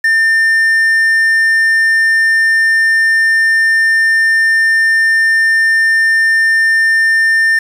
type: tone with quantisation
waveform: triangle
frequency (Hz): 1800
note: A6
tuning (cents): +39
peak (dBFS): -6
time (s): 0.04-7.59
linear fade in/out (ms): 5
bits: 5
effects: none